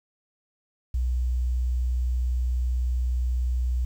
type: tone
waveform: sine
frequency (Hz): 61.74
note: B1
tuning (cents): 0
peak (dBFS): -22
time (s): 0.94-3.85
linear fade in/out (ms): 5
effects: 9-bit